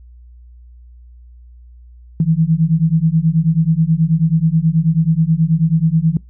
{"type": "beating tone pair", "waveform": "sine", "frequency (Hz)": [156.8, 166.1], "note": ["D#3", "E3"], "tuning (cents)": [14, 13], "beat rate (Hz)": 9.3, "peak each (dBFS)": -14, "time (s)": [2.2, 6.17], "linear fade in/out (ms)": 2, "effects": ["noise-tail reverb RT60 0.2 s tail -24 dB re dry", "added 60 Hz sine -38 dBFS peak until 6.29 s"]}